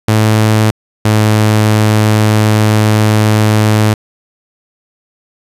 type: tone pair in turn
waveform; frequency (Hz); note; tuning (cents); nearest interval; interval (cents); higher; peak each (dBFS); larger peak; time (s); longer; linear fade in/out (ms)
sawtooth; 108.7 / 107.51; A2 / A2; -21 / -40; unison; 19; first; -3; neither; 0.08-0.71 / 1.05-3.94; second; 5
effects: resampled to 32000 Hz + 7-bit